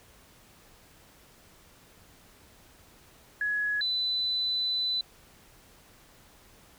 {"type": "tone pair in turn", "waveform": "sine", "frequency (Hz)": [1682, 4000], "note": ["G#6", "B7"], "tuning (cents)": [22, 21], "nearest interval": "octave + minor third", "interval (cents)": 1499, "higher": "second", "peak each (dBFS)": -26, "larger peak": "neither", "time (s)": [[3.41, 3.81], [3.81, 5.01]], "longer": "second", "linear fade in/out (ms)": 2, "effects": ["pink hiss -57 dBFS RMS until 6.78 s"]}